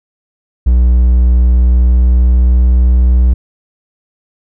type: tone with pitch glide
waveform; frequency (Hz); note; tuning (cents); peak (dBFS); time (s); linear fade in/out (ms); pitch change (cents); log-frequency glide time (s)
triangle; 61 to 61.74; B1 to B1; -21 to 0; -3; 0.66-3.34; 10; +21; 1.36-3
effects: none